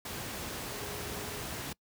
sine tone in noise, 413.4 Hz, G#4, 8 cents flat, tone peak -46 dBFS, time 0.71-1.44 s, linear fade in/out 5 ms, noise pink, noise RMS -39 dBFS, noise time 0.05-1.73 s, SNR -10 dB, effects noise-tail reverb RT60 0.1 s tail -25 dB re dry + high-pass 60 Hz 12 dB/octave

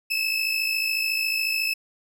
30% pulse tone pair together, 2583 / 2637 Hz, E7 / E7, -36 / 0 cents, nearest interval unison, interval 36 cents, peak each -23 dBFS, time 0.1-1.74 s, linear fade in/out 10 ms, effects none

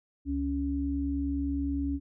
sine tone pair together, 69.9 / 279.6 Hz, C#2 / C#4, +15 / +15 cents, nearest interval 2 octaves, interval 2400 cents, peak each -32 / -29 dBFS, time 0.25-2 s, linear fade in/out 50 ms, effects none

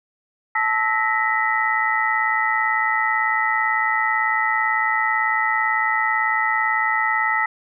sine tone cluster, 875 / 1307 / 1878 / 1996 Hz, A5 / E6 / A#6 / B6, -10 / -15 / +12 / +18 cents, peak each -23 dBFS, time 0.55-7.46 s, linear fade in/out 5 ms, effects none

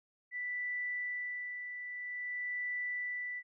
sine tone with tremolo, 1975.5 Hz, B6, in tune, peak -34 dBFS, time 0.31-3.43 s, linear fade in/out 50 ms, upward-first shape sine, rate 0.51 Hz, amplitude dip 50%, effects none

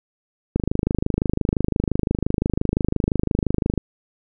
click train, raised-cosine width 3 ms, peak -6 dBFS, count 84, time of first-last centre 0.56-3.777 s, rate 25.8 Hz, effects none

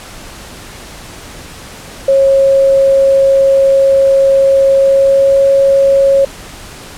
sine tone with pitch glide, 544 to 548.4 Hz, C#5 to C#5, -33 to -19 cents, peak -5 dBFS, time 2.08-6.25 s, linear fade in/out 5 ms, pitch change +14 cents, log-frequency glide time 4.72-5.41 s, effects pink hiss -31 dBFS RMS until 6.97 s + low-pass 11000 Hz 12 dB/octave

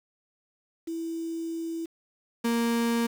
sine / 35% pulse tone pair in turn, 329.6 / 233.1 Hz, E4 / A#3, 0 / 0 cents, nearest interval tritone, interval 600 cents, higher first, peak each -30 / -22 dBFS, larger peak second, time 0.87-1.86 / 2.44-3.07 s, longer first, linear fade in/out 10 ms, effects 8-bit

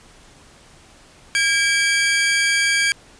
sawtooth tone pair together, 1623 / 2311 Hz, G#6 / D7, -40 / -28 cents, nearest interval tritone, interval 612 cents, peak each -15 dBFS, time 1.35-2.92 s, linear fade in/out 0 ms, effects pink hiss -48 dBFS RMS until 3.19 s + resampled to 22050 Hz

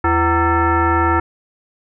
sine tone with frequency modulation, 501 Hz, B4, 25 cents sharp, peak -12 dBFS, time 0.04-1.2 s, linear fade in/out 5 ms, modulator 419 Hz, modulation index 2.7, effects none

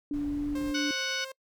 sine tone with pitch glide, 290.1 to 291.8 Hz, D4 to D4, -21 to -11 cents, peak -28 dBFS, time 0.11-0.91 s, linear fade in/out 2 ms, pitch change +10 cents, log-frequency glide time 0.34-0.5 s
brown noise, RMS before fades -42 dBFS, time 0.13-0.72 s, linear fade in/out 10 ms
sawtooth tone with tremolo, 530 Hz, C5, 22 cents sharp, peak -34 dBFS, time 0.55-1.32 s, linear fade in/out 5 ms, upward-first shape triangle, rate 9.3 Hz, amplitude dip 25%
harmonic tone, 740 Hz, F#5, in tune, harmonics 2 / 3 / 4 / 5 / 6 / 7 / 8, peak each -34 / -36 / -37 / -38 / -39 / -39 / -40 dBFS, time 0.74-1.25 s, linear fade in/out 10 ms
effects noise-tail reverb RT60 0.1 s tail -25 dB re dry

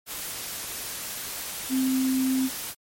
sine tone in noise, 261.6 Hz, C4, in tune, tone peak -21 dBFS, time 1.69-2.5 s, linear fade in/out 50 ms, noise white, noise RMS -34 dBFS, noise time 0.06-2.75 s, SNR +10 dB, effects MP3 64 kbps

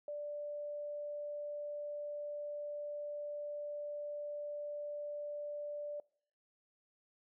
sine tone, 587.3 Hz, D5, in tune, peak -39 dBFS, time 0.08-6 s, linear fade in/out 2 ms, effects noise-tail reverb RT60 0.6 s tail -24 dB re dry

